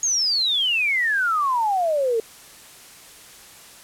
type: exponential sweep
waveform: sine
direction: down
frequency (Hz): 6700 to 436.7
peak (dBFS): -18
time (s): 0.03-2.2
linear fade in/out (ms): 2
effects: white hiss -45 dBFS RMS until 3.83 s + low-pass 12000 Hz 12 dB/octave